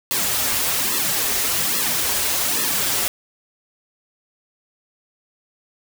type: noise with flanger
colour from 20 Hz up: white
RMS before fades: -21 dBFS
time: 0.11-3.08 s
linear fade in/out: 0 ms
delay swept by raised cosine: 1.3 to 6.4 ms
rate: 1.2 Hz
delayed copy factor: -0.95
effects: none